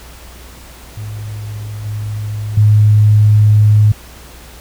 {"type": "tone with level steps", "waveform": "sine", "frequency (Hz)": 105.8, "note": "G#2", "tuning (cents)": 33, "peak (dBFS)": [-22, -18, -5], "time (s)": [0.97, 3.92], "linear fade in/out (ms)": 5, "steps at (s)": [1.85, 2.57], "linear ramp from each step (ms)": 5, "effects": ["added 60 Hz sine -37 dBFS peak until 4.6 s", "pink hiss -38 dBFS RMS until 4.6 s"]}